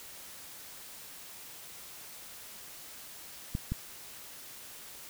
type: clicks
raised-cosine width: 5 ms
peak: -19 dBFS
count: 2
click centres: 3.551 / 3.72 s
effects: white hiss -48 dBFS RMS until 5.09 s